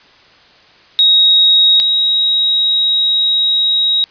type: tone pair in turn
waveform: sine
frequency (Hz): 3782 / 3806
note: A#7 / A#7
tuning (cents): +24 / +35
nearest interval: unison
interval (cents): 11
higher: second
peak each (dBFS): -6 / -10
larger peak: first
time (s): 0.99-1.8 / 1.8-4.04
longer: second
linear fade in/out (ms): 0
effects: white hiss -45 dBFS RMS until 4.1 s + resampled to 11025 Hz